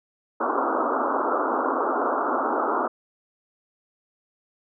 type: band-pass noise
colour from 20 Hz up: white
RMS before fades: -24 dBFS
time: 0.4-2.88 s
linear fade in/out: 10 ms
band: 240 to 1400 Hz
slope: 96 dB/octave
effects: none